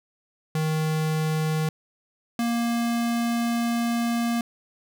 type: tone pair in turn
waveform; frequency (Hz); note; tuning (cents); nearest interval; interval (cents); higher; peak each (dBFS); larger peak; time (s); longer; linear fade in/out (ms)
square; 156.6 / 234.6; D#3 / A#3; +11 / +11; perfect fifth; 700; second; -23; neither; 0.55-1.69 / 2.39-4.41; second; 2
effects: none